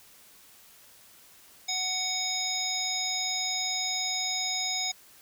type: harmonic tone with a mistuned harmonic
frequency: 745 Hz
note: F#5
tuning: 12 cents sharp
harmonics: 1 / 3 / 5 / 7 / 9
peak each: -38 / -36 / -33 / -33 / -33 dBFS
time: 1.68-4.92 s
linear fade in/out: 10 ms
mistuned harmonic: 7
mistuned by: -36 cents
effects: white hiss -55 dBFS RMS until 5.21 s